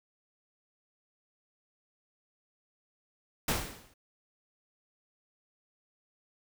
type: noise with exponential decay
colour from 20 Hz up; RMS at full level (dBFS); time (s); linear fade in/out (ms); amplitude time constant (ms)
pink; -26; 3.48-3.94; 5; 100
effects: none